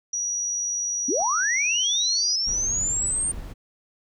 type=tone; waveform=sine; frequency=5800 Hz; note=F#8; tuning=35 cents flat; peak=-24 dBFS; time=0.13-2.36 s; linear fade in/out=5 ms
type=linear sweep; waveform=sine; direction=up; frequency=224.2 to 8870 Hz; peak=-22 dBFS; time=1.08-3.32 s; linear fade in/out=10 ms
type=clicks; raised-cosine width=1 ms; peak=-30 dBFS; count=2; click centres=1.203 / 1.219 s
type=noise; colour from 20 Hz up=brown; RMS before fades=-35 dBFS; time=2.46-3.54 s; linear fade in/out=20 ms
effects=none